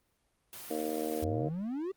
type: noise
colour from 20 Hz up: white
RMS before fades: -45 dBFS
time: 0.53-1.24 s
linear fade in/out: 0 ms
type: harmonic tone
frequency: 77.78 Hz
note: D#2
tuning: in tune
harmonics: 3 / 4 / 5 / 6 / 7 / 8 / 9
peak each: -42 / -36 / -45 / -36 / -41 / -44 / -40 dBFS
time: 0.7-1.49 s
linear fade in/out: 10 ms
type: exponential sweep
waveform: triangle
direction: up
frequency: 83.2 to 400 Hz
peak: -31 dBFS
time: 1.22-1.92 s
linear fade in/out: 10 ms
effects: pink hiss -75 dBFS RMS until 1.96 s + Opus 32 kbps